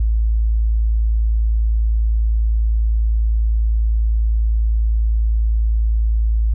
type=tone; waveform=sine; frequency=55 Hz; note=A1; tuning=in tune; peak=-13 dBFS; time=0-6.54 s; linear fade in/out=5 ms; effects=none